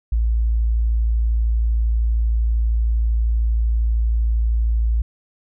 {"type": "tone", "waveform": "sine", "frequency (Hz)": 56.4, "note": "A1", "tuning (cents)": 44, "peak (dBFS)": -15, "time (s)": [0.12, 5.02], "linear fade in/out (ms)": 5, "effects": []}